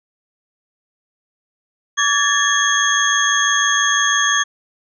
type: tone cluster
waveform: sine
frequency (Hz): 1147 / 1663 / 1769 / 3328 / 6400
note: D6 / G#6 / A6 / G#7 / G8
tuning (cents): -41 / +2 / +9 / +3 / +35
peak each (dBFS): -20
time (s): 1.97-4.44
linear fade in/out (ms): 20
effects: none